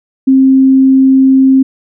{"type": "tone", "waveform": "sine", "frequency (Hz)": 265.5, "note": "C4", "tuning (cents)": 25, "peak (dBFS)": -3, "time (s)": [0.27, 1.63], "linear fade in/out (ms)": 10, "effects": []}